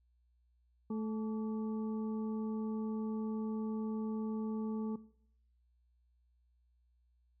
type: harmonic tone with a mistuned harmonic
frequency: 217.9 Hz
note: A3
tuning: 17 cents flat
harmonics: 1 / 2 / 4 / 5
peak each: -35 / -43 / -52 / -54 dBFS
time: 0.9-4.96 s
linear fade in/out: 5 ms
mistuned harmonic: 5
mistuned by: +88 cents
effects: noise-tail reverb RT60 0.7 s tail -20 dB re dry + added 60 Hz sine -69 dBFS peak until 7.4 s